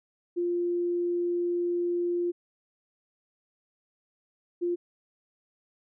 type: tone pair in turn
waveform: sine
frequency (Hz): 349.2 / 349.2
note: F4 / F4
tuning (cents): 0 / 0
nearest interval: unison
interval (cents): 0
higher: neither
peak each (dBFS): -25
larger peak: neither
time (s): 0.36-2.32 / 4.61-4.76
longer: first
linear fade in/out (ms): 20
effects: none